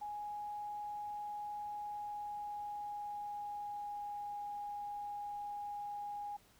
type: tone with pitch glide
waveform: sine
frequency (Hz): 830.6 to 822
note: G#5 to G#5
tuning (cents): 0 to -18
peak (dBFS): -40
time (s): 0.01-6.37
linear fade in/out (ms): 10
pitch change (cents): -18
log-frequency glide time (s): 1.67-4.37
effects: pink hiss -66 dBFS RMS until 6.59 s